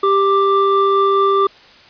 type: tone pair together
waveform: triangle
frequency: 394.2 / 1178 Hz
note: G4 / D6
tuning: +10 / +5 cents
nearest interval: octave + perfect fifth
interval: 1895 cents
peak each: -12 dBFS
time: 0.03-1.47 s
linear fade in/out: 5 ms
effects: white hiss -44 dBFS RMS until 1.89 s + resampled to 11025 Hz